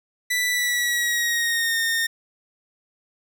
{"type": "tone with pitch glide", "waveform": "sawtooth", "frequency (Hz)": [1975.5, 1832.6], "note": ["B6", "A#6"], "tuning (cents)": [0, -30], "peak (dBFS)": -17, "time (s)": [0.3, 2.07], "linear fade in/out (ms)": 10, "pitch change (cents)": -130, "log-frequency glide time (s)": [0.5, 1.77], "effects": []}